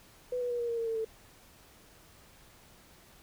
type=tone with pitch steps; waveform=sine; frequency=497.3 / 489.3 / 481.5 / 473.7 / 466.1 / 458.7 / 451.3 / 444.1 Hz; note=B4 / B4 / B4 / A#4 / A#4 / A#4 / A4 / A4; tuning=+12 / -16 / -44 / +28 / 0 / -28 / +44 / +16 cents; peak=-30 dBFS; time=0.32-1.048 s; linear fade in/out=5 ms; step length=91 ms; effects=pink hiss -58 dBFS RMS until 3.22 s